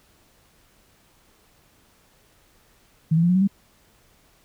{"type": "tone with pitch steps", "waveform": "sine", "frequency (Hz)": [159.3, 166.26, 173.52, 181.09, 189, 197.26], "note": ["D#3", "E3", "F3", "F#3", "F#3", "G3"], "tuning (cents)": [41, 15, -11, -37, 37, 11], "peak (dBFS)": -15, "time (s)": [3.11, 3.476], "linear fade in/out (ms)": 10, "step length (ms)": 61, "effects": ["pink hiss -59 dBFS RMS until 4.44 s"]}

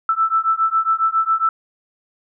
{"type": "beating tone pair", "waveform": "sine", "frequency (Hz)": [1318.5, 1325.8], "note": ["E6", "E6"], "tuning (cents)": [0, 10], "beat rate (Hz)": 7.3, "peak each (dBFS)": -18, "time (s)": [0.09, 1.49], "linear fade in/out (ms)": 2, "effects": []}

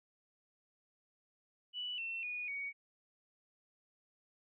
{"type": "tone with pitch steps", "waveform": "sine", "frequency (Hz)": [2960, 2699, 2460, 2243], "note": ["F#7", "E7", "D#7", "C#7"], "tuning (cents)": [0, 40, -20, 20], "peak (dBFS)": -38, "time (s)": [1.73, 2.73], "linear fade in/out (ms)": 50, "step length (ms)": 250, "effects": []}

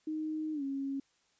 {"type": "tone with pitch glide", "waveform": "sine", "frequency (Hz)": [311.1, 274], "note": ["D#4", "C#4"], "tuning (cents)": [0, -20], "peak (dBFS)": -33, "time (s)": [0.07, 1], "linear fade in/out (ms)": 5, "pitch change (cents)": -220, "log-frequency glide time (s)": [0.53, 0.63], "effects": ["white hiss -72 dBFS RMS until 1.39 s", "resampled to 16000 Hz"]}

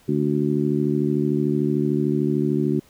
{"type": "harmonic tone", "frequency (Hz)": 73.42, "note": "D2", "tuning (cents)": 0, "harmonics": [2, 3, 4, 5], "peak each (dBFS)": [-24, -24, -24, -24], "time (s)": [0.08, 2.8], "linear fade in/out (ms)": 10, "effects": ["pink hiss -55 dBFS RMS until 2.89 s"]}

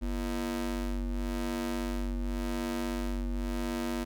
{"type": "ring-modulated tone", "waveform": "30% pulse", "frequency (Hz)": 96.3, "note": "G2", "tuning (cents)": -30, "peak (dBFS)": -25, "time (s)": [0.01, 4.05], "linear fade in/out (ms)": 20, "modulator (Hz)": 144, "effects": []}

